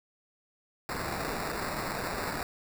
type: noise with sample-and-hold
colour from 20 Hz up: white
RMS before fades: -34 dBFS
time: 0.89-2.43 s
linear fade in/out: 0 ms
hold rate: 3150 Hz
effects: none